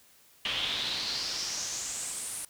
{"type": "noise with band-pass filter sweep", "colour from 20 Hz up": "brown", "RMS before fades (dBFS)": -34, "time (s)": [0.45, 2.45], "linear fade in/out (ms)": 2, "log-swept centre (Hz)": [3000, 10000], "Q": 4.5, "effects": ["white hiss -60 dBFS RMS until 2.49 s"]}